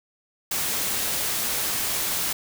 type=noise; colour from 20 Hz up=white; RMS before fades=-26 dBFS; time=0.51-2.33 s; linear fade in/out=5 ms; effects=none